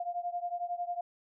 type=beating tone pair; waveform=sine; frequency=698.5 / 709.5 Hz; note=F5 / F5; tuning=0 / +27 cents; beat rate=11 Hz; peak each=-35 / -37 dBFS; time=0-1.01 s; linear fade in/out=5 ms; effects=none